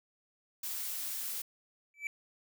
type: noise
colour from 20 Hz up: blue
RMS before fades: -38 dBFS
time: 0.63-1.42 s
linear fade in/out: 5 ms
type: tone with exponential growth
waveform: triangle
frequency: 2313 Hz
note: D7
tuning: 27 cents flat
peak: -28 dBFS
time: 1.94-2.07 s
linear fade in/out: 1 ms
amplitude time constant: 28 ms
effects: none